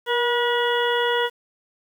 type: harmonic tone with a mistuned harmonic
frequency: 482.8 Hz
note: B4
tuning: 39 cents flat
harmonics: 1 / 2 / 3 / 4 / 6 / 7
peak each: -22 / -25 / -27 / -28 / -30 / -30 dBFS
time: 0.06-1.3 s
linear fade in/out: 50 ms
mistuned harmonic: 1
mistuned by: -22 cents
effects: 8-bit